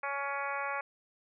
harmonic tone with a mistuned harmonic, 280 Hz, C#4, 18 cents sharp, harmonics 2 / 3 / 4 / 5 / 6 / 7 / 8 / 9, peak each -41 / -39 / -38 / -40 / -42 / -45 / -42 / -47 dBFS, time 0.03-0.81 s, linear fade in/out 5 ms, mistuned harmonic 9, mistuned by -25 cents, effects none

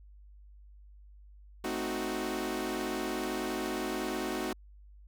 sawtooth chord, A diminished seventh, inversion none, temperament equal, 220 / 261.6 / 311.1 / 370 Hz, A3 / C4 / Eb4 / Gb4, 0 / 0 / 0 / 0 cents, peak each -36 / -35 / -34 / -32 dBFS, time 1.64-4.53 s, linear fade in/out 5 ms, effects added 50 Hz sine -51 dBFS peak until 5.07 s

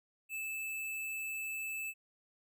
square tone, 2626 Hz, E7, 7 cents flat, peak -38 dBFS, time 0.29-1.94 s, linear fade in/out 50 ms, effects none

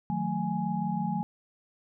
sine tone cluster, 155.9 / 182.2 / 221 / 834 Hz, D#3 / F#3 / A3 / G#5, +4 / -26 / +8 / +7 cents, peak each -35 / -31 / -33 / -33 dBFS, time 0.1-1.23 s, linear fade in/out 0 ms, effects none

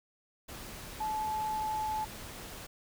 sine tone in noise, 864 Hz, A5, 32 cents flat, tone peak -31 dBFS, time 1-2.05 s, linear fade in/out 10 ms, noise pink, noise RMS -45 dBFS, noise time 0.48-2.67 s, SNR +11 dB, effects none

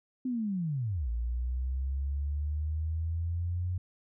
sine linear two-way sweep, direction down then up, 261.6 to 57.1 to 90.8 Hz, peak -29 dBFS, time 0.25-3.78 s, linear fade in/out 5 ms, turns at 1.09 s, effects none

